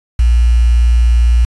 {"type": "tone with quantisation", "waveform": "sine", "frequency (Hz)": 58.9, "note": "A#1", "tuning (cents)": 19, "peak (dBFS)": -6, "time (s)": [0.19, 1.45], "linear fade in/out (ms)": 5, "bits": 5, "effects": ["resampled to 24000 Hz"]}